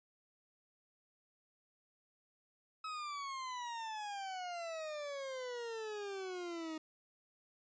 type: exponential sweep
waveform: 40% pulse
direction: down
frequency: 1288 to 311.1 Hz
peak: -40 dBFS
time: 2.84-6.78 s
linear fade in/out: 5 ms
effects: resampled to 16000 Hz